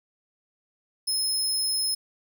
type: tone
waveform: 25% pulse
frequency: 5170 Hz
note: E8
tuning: 34 cents flat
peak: -19 dBFS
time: 1.07-1.95 s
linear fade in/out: 10 ms
effects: none